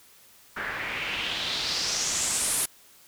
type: noise with low-pass filter sweep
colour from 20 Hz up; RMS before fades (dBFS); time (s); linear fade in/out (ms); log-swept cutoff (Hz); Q
white; -29; 0.56-2.66; 10; 1600 to 11000; 3.2
effects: white hiss -55 dBFS RMS until 3.07 s